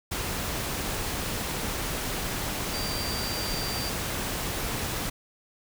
sine tone in noise, 4699 Hz, D8, in tune, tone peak -34 dBFS, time 2.73-3.9 s, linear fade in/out 10 ms, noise pink, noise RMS -31 dBFS, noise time 0.11-5.1 s, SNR -6 dB, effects none

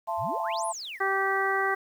sine chord, A minor, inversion second, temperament equal with one note detuned, 675.4 / 880 / 1046.5 Hz, E5 / A5 / C6, +42 / 0 / 0 cents, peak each -31 / -31 / -33 dBFS, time 0.07-0.73 s, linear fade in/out 20 ms
sine exponential two-way sweep, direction up then down, 69.3 to 11030 to 1657 Hz, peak -35 dBFS, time 0.17-1 s, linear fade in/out 50 ms, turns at 0.66 s
harmonic tone, 388.7 Hz, G4, 15 cents flat, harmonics 1 / 2 / 3 / 4 / 5, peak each -30 / -30 / -30 / -30 / -30 dBFS, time 1-1.75 s, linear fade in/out 10 ms
effects 9-bit

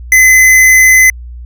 square tone, 2034 Hz, C7, 50 cents flat, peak -3 dBFS, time 0.12-1.1 s, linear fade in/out 2 ms, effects added 60 Hz sine -24 dBFS peak until 1.45 s

